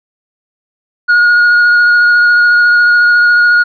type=tone with vibrato; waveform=triangle; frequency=1440 Hz; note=F#6; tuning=47 cents flat; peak=-3 dBFS; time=1.08-3.64 s; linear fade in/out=20 ms; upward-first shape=sine; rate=14 Hz; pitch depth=12 cents each way; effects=resampled to 11025 Hz